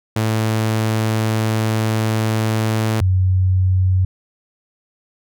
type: tone pair in turn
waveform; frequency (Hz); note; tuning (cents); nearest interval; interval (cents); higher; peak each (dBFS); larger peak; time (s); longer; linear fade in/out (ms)
sawtooth / sine; 110 / 93.03; A2 / F#2; 0 / +10; minor third; 290; first; -12; neither; 0.16-3.01 / 3.01-4.05; first; 5
effects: none